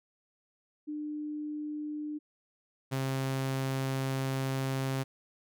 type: tone pair in turn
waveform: sine / sawtooth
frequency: 300 / 133.63 Hz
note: D4 / C3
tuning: +37 / +37 cents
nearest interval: octave + major second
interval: 1400 cents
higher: first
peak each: -34 / -26 dBFS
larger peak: second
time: 0.87-2.19 / 2.91-5.04 s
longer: second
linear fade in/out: 20 ms
effects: none